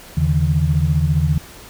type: tone cluster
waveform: sine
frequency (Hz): 80.4 / 143.4 / 158.3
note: E2 / D3 / D#3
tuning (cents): -43 / -41 / +30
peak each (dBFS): -18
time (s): 0.17-1.38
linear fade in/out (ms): 5
effects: pink hiss -40 dBFS RMS until 1.69 s